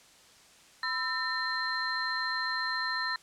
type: tone cluster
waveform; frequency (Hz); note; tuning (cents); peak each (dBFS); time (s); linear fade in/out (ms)
sine; 1005 / 1326 / 1807 / 4135; B5 / E6 / A6 / C8; +30 / +10 / +46 / -21; -37 / -37 / -32 / -35; 0.83-3.16; 2
effects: white hiss -57 dBFS RMS until 3.22 s + low-pass 8000 Hz 12 dB/octave